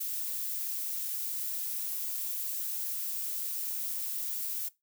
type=noise with amplitude modulation; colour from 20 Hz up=violet; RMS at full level=-33 dBFS; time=0-4.69 s; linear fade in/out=10 ms; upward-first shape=sine; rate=290 Hz; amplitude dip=40%; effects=noise-tail reverb RT60 0.2 s tail -20 dB re dry